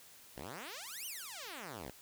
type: exponential two-way sweep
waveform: 5% pulse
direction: up then down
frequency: 53.4 to 3159 to 53.4 Hz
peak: -33 dBFS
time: 0.36-1.91 s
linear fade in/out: 10 ms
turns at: 1.06 s
effects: white hiss -58 dBFS RMS until 2.01 s